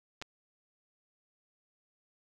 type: clicks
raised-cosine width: 0.2 ms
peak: -24 dBFS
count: 2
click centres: 0.216 / 0.223 s
effects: none